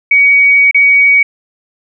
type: tone with dropouts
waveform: sine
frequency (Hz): 2254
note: C#7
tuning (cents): +28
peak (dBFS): -4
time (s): 0.11-1.23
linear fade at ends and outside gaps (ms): 5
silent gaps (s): 0.712-0.745
effects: none